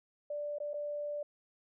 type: tone with dropouts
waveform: sine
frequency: 587.3 Hz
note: D5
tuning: in tune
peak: -35 dBFS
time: 0.3-1.23 s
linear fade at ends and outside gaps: 5 ms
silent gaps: 0.585-0.601 / 0.734-0.74 s
effects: none